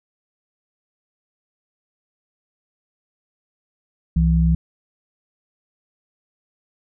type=tone pair together; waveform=sine; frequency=65.4 / 164.8 Hz; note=C2 / E3; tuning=0 / 0 cents; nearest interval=octave + major third; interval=1600 cents; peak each=-16 dBFS; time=4.16-4.55 s; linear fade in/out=5 ms; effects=none